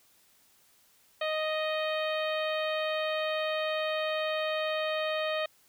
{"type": "harmonic tone", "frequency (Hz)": 622.3, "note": "D#5", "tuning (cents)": 0, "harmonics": [1, 2, 3, 4, 5, 6, 7], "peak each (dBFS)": [-30, -37, -38, -39, -40, -42, -49], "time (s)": [1.21, 5.46], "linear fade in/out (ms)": 5, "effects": ["white hiss -64 dBFS RMS until 5.68 s"]}